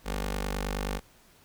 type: tone with notch filter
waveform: 15% pulse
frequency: 49.49 Hz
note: G1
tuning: 17 cents sharp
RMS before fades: -32 dBFS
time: 0.04-1.01 s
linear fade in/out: 50 ms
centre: 110 Hz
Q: 0.52
effects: pink hiss -59 dBFS RMS until 1.44 s